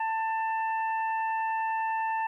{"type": "harmonic tone", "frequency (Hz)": 890, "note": "A5", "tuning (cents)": 20, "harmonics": [1, 2, 3], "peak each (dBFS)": [-27, -36, -42], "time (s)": [0, 2.27], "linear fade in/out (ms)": 5, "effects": ["11-bit"]}